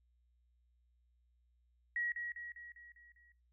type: tone with echo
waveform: sine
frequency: 1909 Hz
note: A#6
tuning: 41 cents sharp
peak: -34 dBFS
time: 1.96-2.12 s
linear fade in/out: 2 ms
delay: 200 ms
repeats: 6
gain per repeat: -5 dB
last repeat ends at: 3.32 s
effects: noise-tail reverb RT60 0.3 s tail -20 dB re dry + added 60 Hz sine -70 dBFS peak until 3.52 s